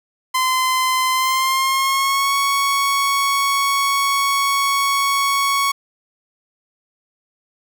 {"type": "tone with pitch glide", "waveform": "sawtooth", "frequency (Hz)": [1031, 1111.4], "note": ["C6", "C#6"], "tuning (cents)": [-26, 4], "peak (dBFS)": -12, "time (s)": [0.34, 5.72], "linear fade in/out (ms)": 10, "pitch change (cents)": 130, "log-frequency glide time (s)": [1.12, 2.35], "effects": []}